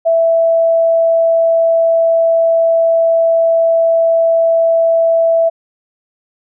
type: tone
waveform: sine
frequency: 661 Hz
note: E5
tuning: 5 cents sharp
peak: -8 dBFS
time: 0.05-5.5 s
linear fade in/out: 20 ms
effects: none